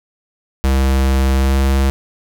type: tone with pitch glide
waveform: square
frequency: 66.6 to 67.41 Hz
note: C2 to C#2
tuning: +31 to -48 cents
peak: -12 dBFS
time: 0.64-1.9 s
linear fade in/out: 0 ms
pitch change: +21 cents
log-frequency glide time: 1.35-1.61 s
effects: none